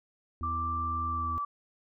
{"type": "harmonic tone", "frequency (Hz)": 82.41, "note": "E2", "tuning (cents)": 0, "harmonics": [1, 3, 4], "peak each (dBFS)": [-35, -44, -50], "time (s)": [0.41, 1.38], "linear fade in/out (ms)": 0}
{"type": "tone with pitch glide", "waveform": "sine", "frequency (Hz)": [1175, 1158.2], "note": ["D6", "D6"], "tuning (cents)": [1, -24], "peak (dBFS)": -30, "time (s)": [0.43, 1.45], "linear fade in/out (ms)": 5, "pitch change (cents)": -25, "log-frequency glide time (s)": [1.05, 1.32]}
{"effects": []}